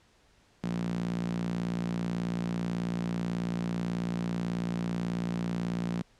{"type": "tone with high-pass filter", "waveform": "sawtooth", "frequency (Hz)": 58.27, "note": "A#1", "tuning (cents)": 0, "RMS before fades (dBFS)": -32, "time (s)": [0.63, 6.02], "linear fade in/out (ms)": 5, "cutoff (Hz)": 180, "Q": 4.2, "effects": ["pink hiss -64 dBFS RMS until 6.19 s", "low-pass 7000 Hz 12 dB/octave"]}